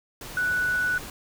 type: tone in noise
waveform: sine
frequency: 1480 Hz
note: F#6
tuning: in tune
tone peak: -22 dBFS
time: 0.37-0.98 s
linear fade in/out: 2 ms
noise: pink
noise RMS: -39 dBFS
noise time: 0.21-1.1 s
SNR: +14 dB
effects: none